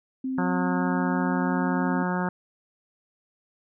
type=tone; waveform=sine; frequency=261.6 Hz; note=C4; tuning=in tune; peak=-26 dBFS; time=0.24-2.03 s; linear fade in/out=5 ms
type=harmonic tone; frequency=180.6 Hz; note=F#3; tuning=42 cents flat; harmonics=1 / 2 / 3 / 4 / 5 / 6 / 7 / 8 / 9; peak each=-26 / -34 / -36 / -36 / -32 / -39 / -37 / -36 / -37 dBFS; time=0.38-2.29 s; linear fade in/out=2 ms
effects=none